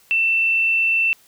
sine tone, 2678 Hz, E7, 27 cents sharp, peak -15 dBFS, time 0.11-1.13 s, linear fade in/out 0 ms, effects white hiss -54 dBFS RMS until 1.27 s

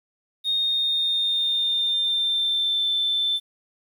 triangle tone with pitch glide, 3700 to 3539 Hz, A#7 to A7, -14 to +9 cents, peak -17 dBFS, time 0.44-3.4 s, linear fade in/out 50 ms, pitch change -77 cents, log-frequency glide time 0.54-2.89 s, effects tanh soft clip ceiling -18 dBFS + 9-bit

